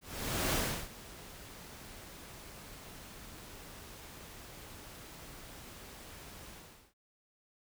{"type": "noise with ADSR envelope", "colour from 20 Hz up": "pink", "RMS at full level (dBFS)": -31, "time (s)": [0.01, 6.94], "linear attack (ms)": 520, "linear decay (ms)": 350, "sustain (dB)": -19, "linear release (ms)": 430, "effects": []}